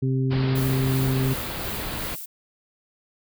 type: harmonic tone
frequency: 131.7 Hz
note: C3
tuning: 12 cents sharp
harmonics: 1 / 2 / 3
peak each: -21 / -27 / -31 dBFS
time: 0.02-1.34 s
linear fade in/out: 10 ms
type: low-pass noise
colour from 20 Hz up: pink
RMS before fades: -32 dBFS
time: 0.3-2.16 s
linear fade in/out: 20 ms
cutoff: 4900 Hz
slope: 96 dB/octave
type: noise with tremolo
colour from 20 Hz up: violet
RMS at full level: -33 dBFS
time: 0.55-2.26 s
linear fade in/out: 10 ms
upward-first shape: sine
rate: 2.8 Hz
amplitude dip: 35%
effects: none